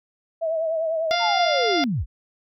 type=tone with vibrato; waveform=sine; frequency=646 Hz; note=E5; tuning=35 cents flat; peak=-21 dBFS; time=0.41-1.16 s; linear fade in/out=20 ms; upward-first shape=sine; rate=10 Hz; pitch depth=48 cents each way
type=harmonic tone; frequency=698.5 Hz; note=F5; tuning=in tune; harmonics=1 / 2 / 3 / 4 / 5 / 6 / 7 / 8; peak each=-23 / -29 / -28 / -35 / -28 / -38 / -30 / -36 dBFS; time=1.11-1.84 s; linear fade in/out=0 ms
type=linear sweep; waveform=sine; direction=down; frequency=940 to 34.65 Hz; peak=-21 dBFS; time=1.19-2.06 s; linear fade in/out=50 ms
effects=none

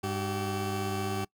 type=tone pair together; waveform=20% pulse; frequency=99.7 / 383 Hz; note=G2 / G4; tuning=+30 / -40 cents; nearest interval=octave + major seventh; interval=2330 cents; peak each=-28 dBFS; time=0.03-1.25 s; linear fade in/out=10 ms; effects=noise-tail reverb RT60 0.1 s tail -23 dB re dry

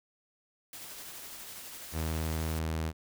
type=noise with tremolo; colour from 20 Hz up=white; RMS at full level=-44 dBFS; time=0.73-2.59 s; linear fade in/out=2 ms; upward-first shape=sine; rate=12 Hz; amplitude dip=25%
type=tone; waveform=sawtooth; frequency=79.9 Hz; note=D#2; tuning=47 cents sharp; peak=-27 dBFS; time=1.92-2.93 s; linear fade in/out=50 ms
effects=none

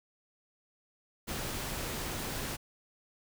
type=noise; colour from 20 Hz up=pink; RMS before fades=-37 dBFS; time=1.27-2.57 s; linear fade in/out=20 ms; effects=none

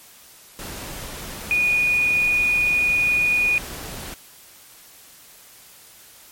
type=tone in noise; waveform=sine; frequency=2459 Hz; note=D#7; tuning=21 cents flat; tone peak=-16 dBFS; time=1.51-3.58 s; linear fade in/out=0 ms; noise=pink; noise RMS=-34 dBFS; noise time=0.59-4.14 s; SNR=+15 dB; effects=white hiss -47 dBFS RMS until 6.31 s + MP3 64 kbps

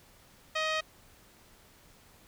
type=tone with low-pass filter; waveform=5% pulse; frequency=628 Hz; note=D#5; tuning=16 cents sharp; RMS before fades=-31 dBFS; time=0.55-0.81 s; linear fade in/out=10 ms; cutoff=2900 Hz; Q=0.73; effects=pink hiss -59 dBFS RMS until 2.27 s

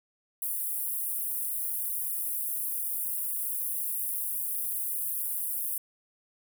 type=high-pass noise; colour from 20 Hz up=pink; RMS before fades=-32 dBFS; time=0.42-5.78 s; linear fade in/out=2 ms; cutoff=10000 Hz; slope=48 dB/octave; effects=none

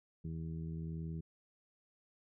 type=harmonic tone; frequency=81 Hz; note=E2; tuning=30 cents flat; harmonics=1 / 2 / 3 / 4 / 5; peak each=-45 / -40 / -55 / -53 / -56 dBFS; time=0.24-1.21 s; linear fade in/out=10 ms; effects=none

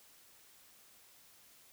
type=silence; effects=white hiss -62 dBFS RMS until 1.72 s

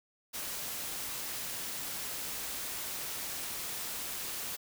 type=noise with amplitude modulation; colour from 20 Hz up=white; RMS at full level=-37 dBFS; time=0.33-4.57 s; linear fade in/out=20 ms; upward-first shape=sine; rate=280 Hz; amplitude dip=35%; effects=none

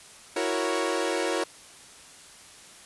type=chord; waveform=sawtooth; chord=F# dominant seventh; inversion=third; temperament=equal; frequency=329.6 / 370 / 466.2 / 554.4 Hz; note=E4 / F#4 / A#4 / C#5; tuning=0 / 0 / 0 / 0 cents; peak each=-27 dBFS; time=0.36-1.44 s; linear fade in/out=5 ms; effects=white hiss -49 dBFS RMS until 2.85 s + resampled to 24000 Hz

